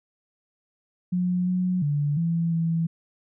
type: tone with pitch steps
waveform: sine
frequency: 179.9 / 182.2 / 145.6 / 167.2 / 165.1 Hz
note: F#3 / F#3 / D3 / E3 / E3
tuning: -48 / -26 / -15 / +25 / +3 cents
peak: -21 dBFS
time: 1.12-2.87 s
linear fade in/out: 10 ms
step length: 350 ms
effects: none